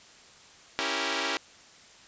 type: chord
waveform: 5% pulse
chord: C# diminished seventh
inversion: none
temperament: equal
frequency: 277.2 / 329.6 / 392 / 466.2 Hz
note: C#4 / E4 / G4 / Bb4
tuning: 0 / 0 / 0 / 0 cents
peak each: -22 dBFS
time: 0.79-1.37 s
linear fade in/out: 0 ms
effects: white hiss -53 dBFS RMS until 2.07 s + resampled to 16000 Hz